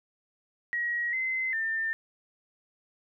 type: tone with pitch steps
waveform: sine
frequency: 1902 / 2057 / 1797 Hz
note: A#6 / C7 / A6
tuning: +34 / -30 / +36 cents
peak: -27 dBFS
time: 0.73-1.93 s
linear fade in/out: 0 ms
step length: 400 ms
effects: none